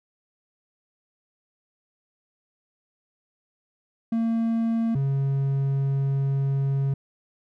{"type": "tone pair in turn", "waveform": "triangle", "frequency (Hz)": [228, 137.29], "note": ["A#3", "C#3"], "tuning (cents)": [-38, -16], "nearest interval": "major sixth", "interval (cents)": 878, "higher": "first", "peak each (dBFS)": -19, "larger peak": "neither", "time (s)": [[4.12, 4.95], [4.95, 6.94]], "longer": "second", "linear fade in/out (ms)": 5, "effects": []}